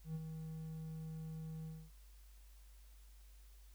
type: tone with ADSR envelope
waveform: triangle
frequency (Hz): 159.2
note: D#3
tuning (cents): +40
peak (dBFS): -36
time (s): 0.04-1.91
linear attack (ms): 110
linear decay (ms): 33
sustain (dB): -6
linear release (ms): 250
effects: added 50 Hz sine -57 dBFS peak until 3.74 s + white hiss -70 dBFS RMS until 3.74 s